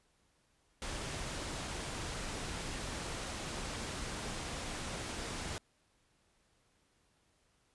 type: low-pass noise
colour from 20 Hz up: pink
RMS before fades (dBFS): -41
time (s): 0.82-5.58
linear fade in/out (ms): 0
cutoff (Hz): 10000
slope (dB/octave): 24
effects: pink hiss -73 dBFS RMS until 7.74 s + resampled to 24000 Hz